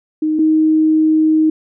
sine tone pair in turn, 310.2 / 313.4 Hz, D#4 / D#4, -5 / +13 cents, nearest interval unison, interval 18 cents, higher second, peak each -13 / -9 dBFS, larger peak second, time 0.22-0.39 / 0.39-1.5 s, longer second, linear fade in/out 5 ms, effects none

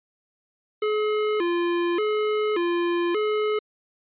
square tone with vibrato, 383.5 Hz, G4, 38 cents flat, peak -22 dBFS, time 0.82-3.59 s, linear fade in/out 5 ms, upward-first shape square, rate 0.86 Hz, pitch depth 180 cents each way, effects resampled to 8000 Hz

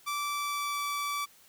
sawtooth tone with pitch glide, 1165 to 1154.9 Hz, D6 to D6, -14 to -29 cents, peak -27 dBFS, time 0.06-1.26 s, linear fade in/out 20 ms, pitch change -15 cents, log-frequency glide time 0.16-0.84 s, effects white hiss -59 dBFS RMS until 1.48 s

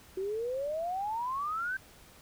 sine exponential sweep, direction up, 370 to 1578 Hz, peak -31 dBFS, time 0.17-1.77 s, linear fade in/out 5 ms, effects pink hiss -56 dBFS RMS until 2.21 s

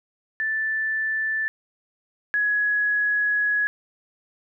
sine tone pair in turn, 1760 / 1678.1 Hz, A6 / G#6, 0 / +18 cents, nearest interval minor second, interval 82 cents, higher first, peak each -22 / -19 dBFS, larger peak second, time 0.4-1.48 / 2.34-3.67 s, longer second, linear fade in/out 0 ms, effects none

